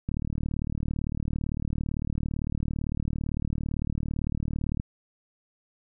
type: click train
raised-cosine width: 5 ms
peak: -17 dBFS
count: 179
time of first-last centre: 0.09-4.799 s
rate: 37.8 Hz
effects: none